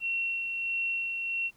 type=tone with tremolo; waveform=sine; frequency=2725 Hz; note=F7; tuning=43 cents flat; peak=-27 dBFS; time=0-1.51 s; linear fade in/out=50 ms; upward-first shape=sine; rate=1.5 Hz; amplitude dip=35%; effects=pink hiss -64 dBFS RMS until 1.56 s